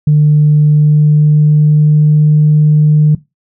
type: tone with pitch glide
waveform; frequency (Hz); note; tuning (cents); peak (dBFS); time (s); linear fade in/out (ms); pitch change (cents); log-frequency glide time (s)
sine; 150 to 151.48; D3 to D#3; +37 to -46; -3; 0.07-3.15; 5; +17; 0.74-2.3
effects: noise-tail reverb RT60 0.2 s tail -18 dB re dry + tanh soft clip ceiling 0 dBFS